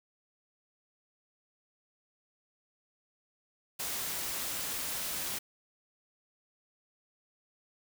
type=noise; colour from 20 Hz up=white; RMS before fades=-36 dBFS; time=3.79-5.39 s; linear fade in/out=10 ms; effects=none